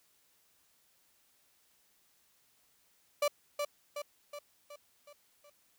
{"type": "tone with echo", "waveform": "35% pulse", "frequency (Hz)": 583, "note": "D5", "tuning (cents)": -13, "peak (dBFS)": -25, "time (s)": [3.22, 3.28], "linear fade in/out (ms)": 5, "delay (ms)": 370, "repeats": 6, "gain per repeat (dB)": -5, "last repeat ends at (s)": 5.5, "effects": ["white hiss -70 dBFS RMS until 5.78 s"]}